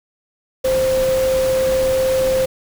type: tone in noise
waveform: sine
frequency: 523.3 Hz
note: C5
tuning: in tune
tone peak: -14 dBFS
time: 0.64-2.46 s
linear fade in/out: 10 ms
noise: pink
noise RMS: -27 dBFS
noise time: 0.64-2.46 s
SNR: +10 dB
effects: none